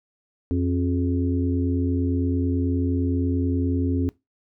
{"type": "harmonic tone with a mistuned harmonic", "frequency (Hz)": 89, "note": "F2", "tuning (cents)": 33, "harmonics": [1, 3, 4, 5], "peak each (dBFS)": [-23, -23, -32, -33], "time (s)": [0.51, 4.09], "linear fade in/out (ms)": 0, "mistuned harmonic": 5, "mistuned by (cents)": -80, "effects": ["noise-tail reverb RT60 0.2 s tail -21 dB re dry"]}